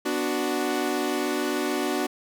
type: chord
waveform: sawtooth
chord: B minor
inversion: none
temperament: equal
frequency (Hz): 246.9 / 293.7 / 370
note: B3 / D4 / F#4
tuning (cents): 0 / 0 / 0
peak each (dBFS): -27 / -24 / -24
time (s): 0.05-2.07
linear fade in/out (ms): 10
effects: none